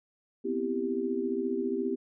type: chord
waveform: sine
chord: C major seventh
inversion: third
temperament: equal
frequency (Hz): 246.9 / 261.6 / 329.6 / 392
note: B3 / C4 / E4 / G4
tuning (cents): 0 / 0 / 0 / 0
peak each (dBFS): -34 / -35 / -35 / -31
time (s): 0.44-1.96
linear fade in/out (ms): 20
effects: none